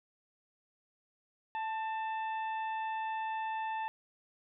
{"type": "harmonic tone with a mistuned harmonic", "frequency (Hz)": 880, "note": "A5", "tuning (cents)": 0, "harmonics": [1, 2, 3, 4], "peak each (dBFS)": [-34, -44, -48, -57], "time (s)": [1.55, 3.88], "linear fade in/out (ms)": 0, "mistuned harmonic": 2, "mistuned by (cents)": 35, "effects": []}